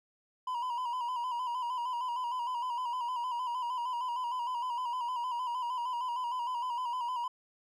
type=tone with vibrato; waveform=triangle; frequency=980 Hz; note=B5; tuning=14 cents flat; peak=-30 dBFS; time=0.47-7.28 s; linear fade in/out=5 ms; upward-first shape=square; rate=6.5 Hz; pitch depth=54 cents each way; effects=none